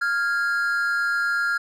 triangle tone pair together, 1396.9 / 1648.8 Hz, F6 / G#6, 0 / -13 cents, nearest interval minor third, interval 287 cents, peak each -20 / -24 dBFS, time 0.01-1.58 s, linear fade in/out 10 ms, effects none

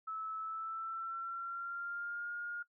sine tone with pitch glide, 1304 to 1422 Hz, E6 to F6, -19 to +31 cents, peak -38 dBFS, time 0.07-2.63 s, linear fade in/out 10 ms, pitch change +150 cents, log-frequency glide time 0.39-2.31 s, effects noise-tail reverb RT60 0.1 s tail -21 dB re dry

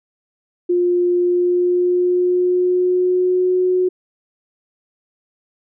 sine tone with pitch glide, 353.8 to 366.1 Hz, F4 to F#4, +23 to -18 cents, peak -13 dBFS, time 0.69-3.89 s, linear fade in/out 10 ms, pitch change +59 cents, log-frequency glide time 1.18-3.54 s, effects none

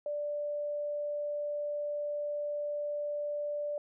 sine tone, 587.3 Hz, D5, in tune, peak -32 dBFS, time 0.06-3.78 s, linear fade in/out 2 ms, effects none

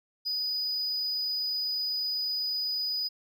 triangle tone, 4964 Hz, D#8, 5 cents flat, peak -27 dBFS, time 0.25-3.09 s, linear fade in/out 20 ms, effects none

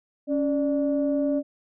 sine tone pair together, 278.9 / 591 Hz, C#4 / D5, +11 / +11 cents, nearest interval octave + minor second, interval 1300 cents, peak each -22 / -25 dBFS, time 0.27-1.43 s, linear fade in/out 50 ms, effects tanh soft clip ceiling -14 dBFS

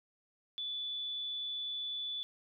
sine tone, 3468 Hz, A7, 26 cents flat, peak -36 dBFS, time 0.58-2.23 s, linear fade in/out 0 ms, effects none

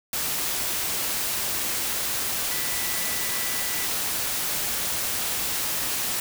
sine tone in noise, 1975.5 Hz, B6, in tune, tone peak -37 dBFS, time 2.51-3.86 s, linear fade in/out 2 ms, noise white, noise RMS -27 dBFS, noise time 0.13-6.2 s, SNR -13 dB, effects none

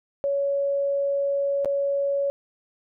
sine tone with dropouts, 560 Hz, C#5, 18 cents sharp, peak -21 dBFS, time 0.24-2.3 s, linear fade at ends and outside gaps 0 ms, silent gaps 1.647-1.657 s, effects none

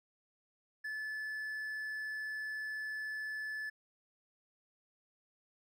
triangle tone, 1733 Hz, A6, 27 cents flat, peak -36 dBFS, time 0.84-3.7 s, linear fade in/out 10 ms, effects none

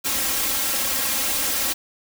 white noise with comb filter, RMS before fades -23 dBFS, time 0.04-1.74 s, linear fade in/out 20 ms, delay 3.7 ms, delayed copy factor +0.8, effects none

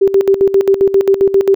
sine tone with tremolo, 391.2 Hz, G4, 4 cents flat, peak -5 dBFS, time 0.01-1.55 s, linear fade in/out 10 ms, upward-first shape square, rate 7.5 Hz, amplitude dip 75%, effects none

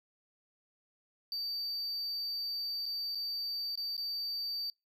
triangle tone with dropouts, 4621 Hz, D8, 29 cents flat, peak -33 dBFS, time 1.32-4.7 s, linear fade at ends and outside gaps 1 ms, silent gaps 2.857-2.862 / 3.149-3.154 / 3.755-3.775 / 3.967-3.978 s, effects noise-tail reverb RT60 0.2 s tail -25 dB re dry

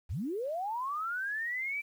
sine linear sweep, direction up, 51 to 2349 Hz, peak -32 dBFS, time 0.09-1.82 s, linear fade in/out 20 ms, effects 10-bit

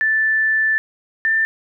sine tone pair in turn, 1760 / 1783.5 Hz, A6 / A6, 0 / +23 cents, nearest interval unison, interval 23 cents, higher second, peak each -14 dBFS, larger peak neither, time 0.01-0.78 / 1.25-1.45 s, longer first, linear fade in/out 0 ms, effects none

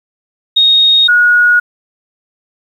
sine tone pair in turn, 3729 / 1450.2 Hz, A#7 / F#6, 0 / -35 cents, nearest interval octave + major third, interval 1635 cents, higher first, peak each -5 dBFS, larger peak neither, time 0.56-1.08 / 1.08-1.6 s, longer neither, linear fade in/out 10 ms, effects 7-bit

